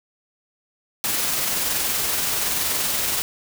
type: noise with amplitude modulation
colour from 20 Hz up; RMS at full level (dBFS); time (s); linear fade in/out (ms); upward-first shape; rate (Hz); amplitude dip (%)
white; -22; 1.04-3.22; 0; sine; 21.1; 25
effects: none